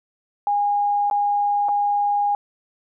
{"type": "tone with dropouts", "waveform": "sine", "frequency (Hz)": 818, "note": "G#5", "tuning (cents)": -26, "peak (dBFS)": -17, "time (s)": [0.47, 2.35], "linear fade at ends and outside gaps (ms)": 1, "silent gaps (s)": [[1.1, 1.111], [1.686, 1.69]], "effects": []}